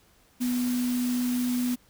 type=tone in noise; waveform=sine; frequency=246.9 Hz; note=B3; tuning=in tune; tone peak=-24 dBFS; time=0.4-1.76 s; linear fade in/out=20 ms; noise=white; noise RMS=-38 dBFS; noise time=0.4-1.76 s; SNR=+11 dB; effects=pink hiss -61 dBFS RMS until 1.89 s